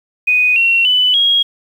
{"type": "tone with pitch steps", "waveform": "sine", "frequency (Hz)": [2489, 2730, 2994, 3284], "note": ["D#7", "F7", "F#7", "G#7"], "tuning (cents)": [0, -40, 20, -20], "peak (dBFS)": -9, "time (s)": [0.27, 1.43], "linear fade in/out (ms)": 10, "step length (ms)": 290, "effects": ["7-bit"]}